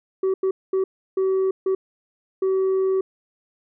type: tone bursts at uneven times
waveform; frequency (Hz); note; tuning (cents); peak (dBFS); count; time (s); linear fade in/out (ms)
sine; 380.9; G4; -50; -15; 6; 0.23-0.34 / 0.43-0.51 / 0.73-0.84 / 1.17-1.51 / 1.66-1.75 / 2.42-3.01; 5
effects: tanh soft clip ceiling -17 dBFS